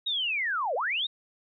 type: linear two-way sweep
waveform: sine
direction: down then up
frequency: 3826 to 452.1 to 3826 Hz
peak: -26 dBFS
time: 0.06-1.07 s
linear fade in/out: 10 ms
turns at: 0.75 s
effects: none